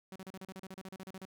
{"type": "tone bursts", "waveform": "sawtooth", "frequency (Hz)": 189.4, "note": "F#3", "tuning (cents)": 41, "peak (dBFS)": -40, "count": 16, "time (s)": [0.12, 1.253], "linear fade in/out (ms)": 2, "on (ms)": 38, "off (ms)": 35, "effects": []}